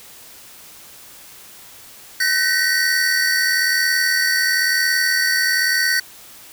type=tone cluster; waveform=square; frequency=1524 / 1857 / 1938 / 4534 Hz; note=G6 / A#6 / B6 / C#8; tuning=-49 / -7 / -33 / +38 cents; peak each=-22 dBFS; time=2.2-6 s; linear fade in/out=5 ms; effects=white hiss -42 dBFS RMS until 6.52 s